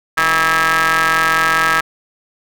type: ring-modulated tone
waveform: sawtooth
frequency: 164.7 Hz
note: E3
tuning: 1 cent flat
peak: -5 dBFS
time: 0.17-1.81 s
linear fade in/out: 10 ms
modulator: 1460 Hz
effects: none